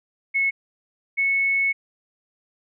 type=tone pair in turn; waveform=sine; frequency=2192 / 2203 Hz; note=C#7 / C#7; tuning=-20 / -11 cents; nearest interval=unison; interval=9 cents; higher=second; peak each=-18 dBFS; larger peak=neither; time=0.34-0.51 / 1.17-1.73 s; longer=second; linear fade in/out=20 ms; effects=none